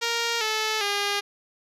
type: tone with pitch steps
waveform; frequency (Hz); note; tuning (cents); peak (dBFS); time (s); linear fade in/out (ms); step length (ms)
5% pulse; 466.2 / 435 / 405.9; A#4 / A4 / G#4; 0 / -20 / -40; -12; 0.01-1.21; 20; 400
effects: low-pass 9000 Hz 12 dB/octave